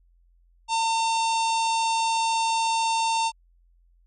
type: harmonic tone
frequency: 906 Hz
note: A#5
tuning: 50 cents flat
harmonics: 1 / 3 / 4 / 5 / 6 / 7 / 8 / 9 / 10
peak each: -22 / -32 / -34 / -36 / -38 / -39 / -40 / -41 / -42 dBFS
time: 0.68-3.32 s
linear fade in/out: 50 ms
effects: added 43 Hz sine -57 dBFS peak until 4.06 s

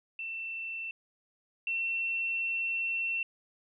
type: tone pair in turn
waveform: sine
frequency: 2682 / 2705 Hz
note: E7 / E7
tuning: +29 / +44 cents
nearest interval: unison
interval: 15 cents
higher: second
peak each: -35 / -29 dBFS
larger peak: second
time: 0.19-0.91 / 1.67-3.23 s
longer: second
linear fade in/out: 2 ms
effects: none

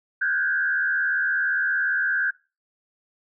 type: tone with frequency modulation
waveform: sine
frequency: 1568 Hz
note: G6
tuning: in tune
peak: -20 dBFS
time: 0.21-2.31 s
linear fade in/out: 10 ms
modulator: 77.4 Hz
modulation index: 1.2
effects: noise-tail reverb RT60 0.3 s tail -22 dB re dry

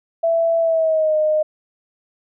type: tone with pitch glide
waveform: sine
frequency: 664 to 616 Hz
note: E5 to D#5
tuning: +12 to -17 cents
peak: -14 dBFS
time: 0.23-1.43 s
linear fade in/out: 10 ms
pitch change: -129 cents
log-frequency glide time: 0.6-1.16 s
effects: none

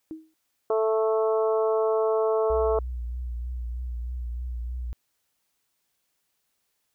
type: tone with exponential decay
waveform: sine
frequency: 317.3 Hz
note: D#4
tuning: 34 cents sharp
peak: -30 dBFS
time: 0.11-0.34 s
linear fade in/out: 0 ms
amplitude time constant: 50 ms
type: harmonic tone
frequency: 220 Hz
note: A3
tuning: in tune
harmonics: 2 / 3 / 4 / 5 / 6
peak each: -22 / -27 / -34 / -33 / -38 dBFS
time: 0.7-2.79 s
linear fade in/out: 2 ms
type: tone with vibrato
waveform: sine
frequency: 60.5 Hz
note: B1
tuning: 35 cents flat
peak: -29 dBFS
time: 2.5-4.93 s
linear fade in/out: 0 ms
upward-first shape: triangle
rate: 3.2 Hz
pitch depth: 58 cents each way
effects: white hiss -75 dBFS RMS until 6.94 s

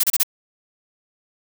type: noise bursts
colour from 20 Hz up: blue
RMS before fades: -17 dBFS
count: 4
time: 0-0.233 s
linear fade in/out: 5 ms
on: 35 ms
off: 31 ms
effects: none

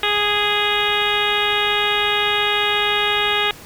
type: harmonic tone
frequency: 414.3 Hz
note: G#4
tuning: 4 cents flat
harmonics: 1 / 2 / 3 / 4 / 5 / 6 / 7 / 8 / 9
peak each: -25 / -25 / -25 / -25 / -25 / -25 / -25 / -25 / -25 dBFS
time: 0.03-3.51 s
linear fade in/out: 2 ms
effects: pink hiss -40 dBFS RMS until 3.65 s

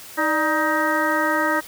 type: harmonic tone with a mistuned harmonic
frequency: 314 Hz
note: D#4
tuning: 16 cents sharp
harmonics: 1 / 2 / 3 / 4 / 5 / 6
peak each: -25 / -25 / -25 / -25 / -25 / -25 dBFS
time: 0.17-1.61 s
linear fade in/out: 20 ms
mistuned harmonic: 2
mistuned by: -91 cents
effects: white hiss -40 dBFS RMS until 1.67 s

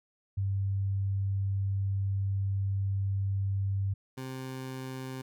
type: tone pair in turn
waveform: sine / 20% pulse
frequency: 98 / 130.81 Hz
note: G2 / C3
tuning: 0 / 0 cents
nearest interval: perfect fourth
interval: 500 cents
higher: second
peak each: -27 / -32 dBFS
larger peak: first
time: 0.37-3.94 / 4.17-5.22 s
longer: first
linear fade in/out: 10 ms
effects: none

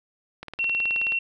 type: click train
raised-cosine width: 0.3 ms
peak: -20 dBFS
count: 14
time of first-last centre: 0.43-1.121 s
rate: 18.8 Hz
type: tone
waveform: sine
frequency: 2724 Hz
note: F7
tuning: 44 cents flat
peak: -22 dBFS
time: 0.59-1.19 s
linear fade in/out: 5 ms
effects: none

